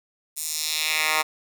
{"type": "tone with high-pass filter sweep", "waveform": "10% pulse", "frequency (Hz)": 155.56, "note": "D#3", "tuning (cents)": 0, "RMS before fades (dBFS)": -25, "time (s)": [0.36, 1.23], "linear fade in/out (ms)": 20, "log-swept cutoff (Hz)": [9000, 1200], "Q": 1.4, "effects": []}